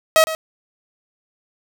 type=tone with echo; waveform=sawtooth; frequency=638 Hz; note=D#5; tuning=43 cents sharp; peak=-6 dBFS; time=0.16-0.24 s; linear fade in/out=0 ms; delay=110 ms; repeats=1; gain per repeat=-13 dB; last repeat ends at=0.35 s; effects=none